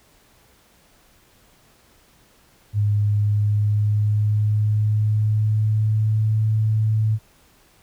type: tone with pitch glide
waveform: sine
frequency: 103.7 to 108.92 Hz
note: G#2 to A2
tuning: -2 to -17 cents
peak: -16 dBFS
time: 2.73-7.19 s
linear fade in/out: 50 ms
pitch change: +85 cents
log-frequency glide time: 3.15-6.43 s
effects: pink hiss -56 dBFS RMS until 7.82 s